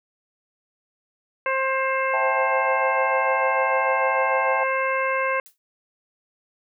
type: harmonic tone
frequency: 530 Hz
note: C5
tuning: 22 cents sharp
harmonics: 1 / 2 / 3 / 4 / 5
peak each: -25 / -25 / -28 / -28 / -32 dBFS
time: 1.46-5.4 s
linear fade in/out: 2 ms
type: chord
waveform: sine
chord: A minor seventh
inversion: first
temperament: equal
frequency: 523.3 / 659.3 / 784 / 880 Hz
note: C5 / E5 / G5 / A5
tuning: 0 / 0 / 0 / 0 cents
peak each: -31 / -29 / -27 / -27 dBFS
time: 2.13-4.64 s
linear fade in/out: 10 ms
type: noise with exponential decay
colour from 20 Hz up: blue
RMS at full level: -42 dBFS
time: 5.46-5.58 s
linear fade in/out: 0 ms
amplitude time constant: 25 ms
effects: none